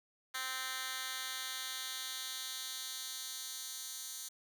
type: tone with high-pass filter sweep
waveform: 10% pulse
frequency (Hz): 260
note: C4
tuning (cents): -11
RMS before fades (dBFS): -42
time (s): 0.34-4.29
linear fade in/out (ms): 10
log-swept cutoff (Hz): 1900 to 5900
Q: 1.1
effects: none